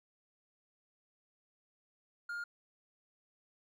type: tone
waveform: triangle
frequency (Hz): 1414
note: F6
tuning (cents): +21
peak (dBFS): -36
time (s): 2.29-2.44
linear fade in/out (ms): 5
effects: none